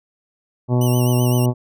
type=harmonic tone; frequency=123.47 Hz; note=B2; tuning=in tune; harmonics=1 / 2 / 3 / 4 / 5 / 6 / 7 / 8 / 9; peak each=-15 / -21 / -24 / -31 / -28 / -36 / -31 / -40 / -38 dBFS; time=0.68-1.54 s; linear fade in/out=50 ms
type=tone with vibrato; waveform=5% pulse; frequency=2889 Hz; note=F#7; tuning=42 cents flat; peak=-20 dBFS; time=0.81-1.46 s; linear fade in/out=5 ms; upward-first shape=sine; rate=7.8 Hz; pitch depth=90 cents each way
effects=none